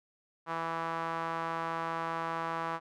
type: tone with band-pass filter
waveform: sawtooth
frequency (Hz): 164.9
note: E3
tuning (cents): +1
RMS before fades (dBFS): -35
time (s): 0.46-2.8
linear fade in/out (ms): 50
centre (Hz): 1100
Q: 2.4
effects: none